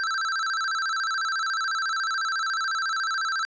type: tone with vibrato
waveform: square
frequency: 1439 Hz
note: F#6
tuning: 49 cents flat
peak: -25 dBFS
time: 0-3.45 s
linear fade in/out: 0 ms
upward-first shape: square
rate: 14 Hz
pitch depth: 150 cents each way
effects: resampled to 16000 Hz + 11-bit